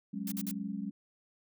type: chord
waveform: sine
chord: F# suspended second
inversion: none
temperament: equal with one note detuned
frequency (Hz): 185 / 207.7 / 275.7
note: F#3 / G#3 / C#4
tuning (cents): 0 / 0 / -9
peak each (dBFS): -40 / -37 / -42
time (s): 0.13-0.91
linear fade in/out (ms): 10
type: noise bursts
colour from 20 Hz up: blue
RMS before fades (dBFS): -40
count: 3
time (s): 0.27-0.513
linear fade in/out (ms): 2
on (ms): 47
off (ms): 51
effects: none